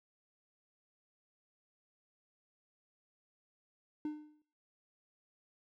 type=tone with exponential decay; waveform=triangle; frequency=302 Hz; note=D4; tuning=48 cents sharp; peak=-31 dBFS; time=4.05-4.42 s; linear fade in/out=2 ms; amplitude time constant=79 ms; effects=noise-tail reverb RT60 0.6 s tail -26 dB re dry